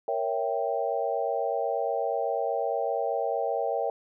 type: chord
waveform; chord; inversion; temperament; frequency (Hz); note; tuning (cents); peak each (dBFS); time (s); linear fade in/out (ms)
sine; A# diminished seventh; none; equal; 466.2 / 554.4 / 659.3 / 784; A#4 / C#5 / E5 / G5; 0 / 0 / 0 / 0; -31; 0.08-3.9; 2
effects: none